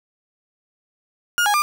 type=tone with pitch steps; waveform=35% pulse; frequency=1427 / 826 / 1198 Hz; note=F6 / G#5 / D6; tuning=+37 / -10 / +34 cents; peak=-14 dBFS; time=1.38-1.62 s; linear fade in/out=0 ms; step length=80 ms; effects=none